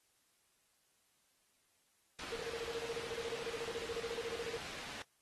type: low-pass noise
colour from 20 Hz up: white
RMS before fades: -48 dBFS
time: 2.19-5.02 s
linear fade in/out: 0 ms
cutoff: 3600 Hz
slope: 12 dB/octave
type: tone with tremolo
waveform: sine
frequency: 463.4 Hz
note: A#4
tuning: 10 cents flat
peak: -38 dBFS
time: 2.32-4.58 s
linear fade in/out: 5 ms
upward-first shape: square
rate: 14 Hz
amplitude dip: 80%
effects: white hiss -75 dBFS RMS until 5.21 s + AAC 32 kbps